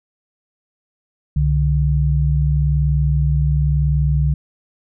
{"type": "tone pair together", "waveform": "sine", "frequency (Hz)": [65.9, 146.83], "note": ["C2", "D3"], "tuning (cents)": [13, 0], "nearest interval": "octave + major second", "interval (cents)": 1387, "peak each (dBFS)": -16, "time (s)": [1.36, 4.34], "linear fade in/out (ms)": 5, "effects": []}